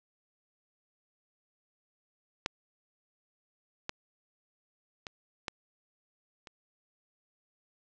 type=clicks; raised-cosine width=0.2 ms; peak=-12 / -16 / -22 / -16 / -29 dBFS; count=5; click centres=2.461 / 3.894 / 5.068 / 5.482 / 6.472 s; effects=low-pass 7000 Hz 12 dB/octave